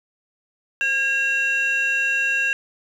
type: tone pair together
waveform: sine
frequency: 1626 / 2731 Hz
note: G#6 / F7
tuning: -37 / -39 cents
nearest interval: major sixth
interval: 898 cents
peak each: -19 dBFS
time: 0.81-2.53 s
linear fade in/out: 0 ms
effects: tanh soft clip ceiling -15 dBFS + 9-bit